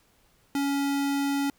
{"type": "tone", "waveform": "square", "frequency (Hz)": 280, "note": "C#4", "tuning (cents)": 18, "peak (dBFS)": -25, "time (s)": [0.55, 1.5], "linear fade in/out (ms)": 2, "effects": ["pink hiss -64 dBFS RMS until 1.58 s"]}